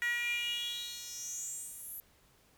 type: tone with high-pass filter sweep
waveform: 10% pulse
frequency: 477.9 Hz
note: A#4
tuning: 43 cents sharp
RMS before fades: -38 dBFS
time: 0.02-2 s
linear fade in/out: 0 ms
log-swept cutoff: 1800 to 12000 Hz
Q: 7
effects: pink hiss -66 dBFS RMS until 2.57 s